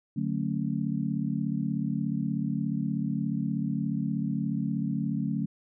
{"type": "chord", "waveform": "sine", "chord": "D major seventh", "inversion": "none", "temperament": "just", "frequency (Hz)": [146.83, 183.54, 220.2, 275.3], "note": ["D3", "F#3", "A3", "C#4"], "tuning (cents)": [0, -14, 2, -12], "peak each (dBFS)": [-32, -32, -31, -34], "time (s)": [0.16, 5.46], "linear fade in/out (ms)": 10, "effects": []}